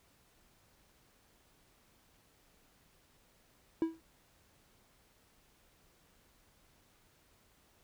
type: tone with exponential decay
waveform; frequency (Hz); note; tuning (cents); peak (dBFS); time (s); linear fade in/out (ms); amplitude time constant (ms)
triangle; 326; E4; -19; -23; 3.82-4; 1; 39
effects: pink hiss -68 dBFS RMS until 7.83 s